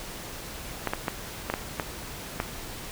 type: clicks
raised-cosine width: 0.5 ms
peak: -11 dBFS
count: 7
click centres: 0.873 / 0.935 / 1.082 / 1.5 / 1.539 / 1.798 / 2.401 s
effects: pink hiss -39 dBFS RMS until 2.91 s